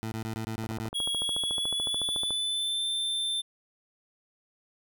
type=tone bursts; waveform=20% pulse; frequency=111 Hz; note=A2; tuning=16 cents sharp; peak=-27 dBFS; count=8; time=0.03-0.889 s; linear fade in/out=0 ms; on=89 ms; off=21 ms
type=click train; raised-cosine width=1 ms; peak=-24 dBFS; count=24; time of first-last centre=0.64-2.307 s; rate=13.8 Hz
type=tone with pitch glide; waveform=square; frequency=3322 to 3560 Hz; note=G#7 to A7; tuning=0 to +20 cents; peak=-28 dBFS; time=0.94-3.42 s; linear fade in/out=20 ms; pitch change=+120 cents; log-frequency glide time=1.16-2.85 s
effects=none